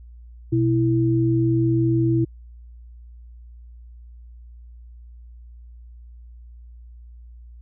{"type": "tone pair together", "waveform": "sine", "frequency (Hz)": [123.46, 329.6], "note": ["B2", "E4"], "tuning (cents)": [0, 0], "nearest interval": "octave + perfect fourth", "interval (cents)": 1700, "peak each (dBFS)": -19, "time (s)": [0.52, 2.25], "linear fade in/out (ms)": 10, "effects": ["added 59 Hz sine -40 dBFS peak until 7.61 s"]}